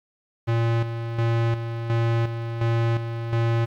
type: tone with tremolo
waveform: square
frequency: 115.7 Hz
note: A#2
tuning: 13 cents flat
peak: -20 dBFS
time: 0.47-3.66 s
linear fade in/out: 20 ms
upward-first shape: square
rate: 1.4 Hz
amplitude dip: 60%
effects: low-pass 3000 Hz 12 dB/octave + 9-bit